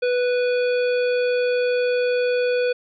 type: harmonic tone with a mistuned harmonic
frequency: 493.9 Hz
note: B4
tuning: in tune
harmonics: 1 / 3 / 5 / 7 / 9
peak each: -18 / -30 / -31 / -39 / -39 dBFS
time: 0.02-2.73 s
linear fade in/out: 10 ms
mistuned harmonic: 7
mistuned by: -24 cents
effects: none